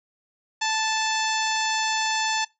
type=harmonic tone with a mistuned harmonic; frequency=878 Hz; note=A5; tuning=4 cents flat; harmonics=1 / 2 / 3 / 4 / 5 / 6 / 7 / 8; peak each=-26 / -29 / -31 / -32 / -33 / -34 / -34 / -35 dBFS; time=0.61-2.45 s; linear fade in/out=10 ms; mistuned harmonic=8; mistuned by=+42 cents; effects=noise-tail reverb RT60 0.2 s tail -22 dB re dry